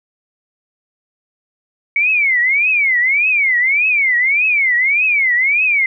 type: tone with vibrato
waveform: sine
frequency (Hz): 2217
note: C#7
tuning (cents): 0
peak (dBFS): -11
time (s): 1.96-5.86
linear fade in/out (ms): 2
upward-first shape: triangle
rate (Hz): 1.7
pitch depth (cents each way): 280
effects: none